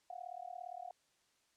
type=tone with amplitude modulation; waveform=sine; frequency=718 Hz; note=F5; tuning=48 cents sharp; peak=-40 dBFS; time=0.1-0.91 s; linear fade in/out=2 ms; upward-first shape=sine; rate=37.4 Hz; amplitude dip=100%; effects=white hiss -75 dBFS RMS until 1.56 s + low-pass 8000 Hz 12 dB/octave

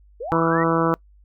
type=linear sweep; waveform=sine; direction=up; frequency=421.1 to 1975.5 Hz; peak=-27 dBFS; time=0.2-0.64 s; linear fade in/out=10 ms
type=harmonic tone; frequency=164.81 Hz; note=E3; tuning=in tune; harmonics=1 / 2 / 3 / 4 / 5 / 6 / 7 / 8 / 9; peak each=-24 / -22 / -23 / -28 / -32 / -27 / -26 / -26 / -34 dBFS; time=0.32-0.94 s; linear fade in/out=0 ms
effects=noise-tail reverb RT60 0.1 s tail -25 dB re dry + added 50 Hz sine -49 dBFS peak until 1.24 s

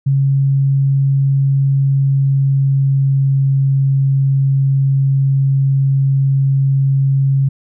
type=tone with pitch glide; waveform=sine; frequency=137.2 to 136.33 Hz; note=C#3 to C#3; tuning=-17 to -28 cents; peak=-10 dBFS; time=0.06-7.49 s; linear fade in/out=10 ms; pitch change=-11 cents; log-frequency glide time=1.8-3.5 s; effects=none

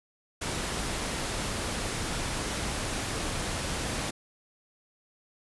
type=noise; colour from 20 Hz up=pink; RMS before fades=-32 dBFS; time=0.41-4.11 s; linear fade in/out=10 ms; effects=resampled to 24000 Hz

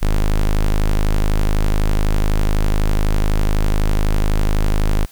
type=tone; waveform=square; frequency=26 Hz; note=G#0; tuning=3 cents sharp; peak=-13 dBFS; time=0.01-5.06 s; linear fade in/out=20 ms; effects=white hiss -47 dBFS RMS until 5.11 s

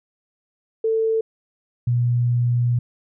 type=tone pair in turn; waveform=sine; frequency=445.5 / 121.04 Hz; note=A4 / B2; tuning=+22 / -34 cents; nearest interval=octave + major seventh; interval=2256 cents; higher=first; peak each=-17 / -16 dBFS; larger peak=second; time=0.84-1.21 / 1.87-2.79 s; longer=second; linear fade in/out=5 ms; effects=none

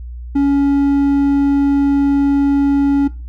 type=tone; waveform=triangle; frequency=280.4 Hz; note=C#4; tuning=20 cents sharp; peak=-8 dBFS; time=0.35-3.08 s; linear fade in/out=10 ms; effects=noise-tail reverb RT60 0.3 s tail -17 dB re dry + added 60 Hz sine -26 dBFS peak until 3.28 s

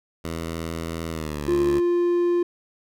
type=tone with pitch glide; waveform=10% pulse; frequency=82.41 to 72.58 Hz; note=E2 to D2; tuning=0 to -20 cents; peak=-20 dBFS; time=0.24-1.8 s; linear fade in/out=10 ms; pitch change=-220 cents; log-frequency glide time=1.1-1.43 s
type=tone; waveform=triangle; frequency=349.2 Hz; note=F4; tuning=in tune; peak=-16 dBFS; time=1.48-2.43 s; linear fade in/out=5 ms
effects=none

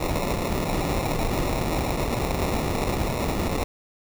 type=noise with sample-and-hold; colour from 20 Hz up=pink; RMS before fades=-25 dBFS; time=0-3.64 s; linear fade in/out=5 ms; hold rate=1575 Hz; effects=none

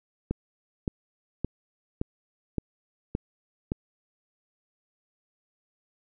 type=click train; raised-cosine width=3 ms; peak=-14 dBFS; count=7; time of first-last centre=0.31-3.719 s; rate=1.76 Hz; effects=none

